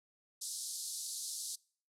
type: band-pass noise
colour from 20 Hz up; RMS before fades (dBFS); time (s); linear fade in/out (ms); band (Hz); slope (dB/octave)
white; -42; 0.41-1.56; 10; 4000 to 11000; 48
effects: noise-tail reverb RT60 0.5 s tail -25 dB re dry